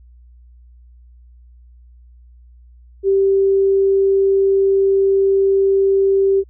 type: tone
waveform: sine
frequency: 390.3 Hz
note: G4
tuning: 8 cents flat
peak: -11 dBFS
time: 3.03-6.44 s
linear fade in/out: 50 ms
effects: added 60 Hz sine -42 dBFS peak until 6.49 s